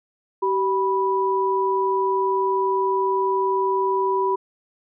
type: tone pair together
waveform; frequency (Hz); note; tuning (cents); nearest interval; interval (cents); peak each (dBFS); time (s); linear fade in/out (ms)
sine; 384.4 / 983; G4 / B5; -34 / -8; octave + major third; 1626; -21 / -21; 0.42-4.36; 10
effects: none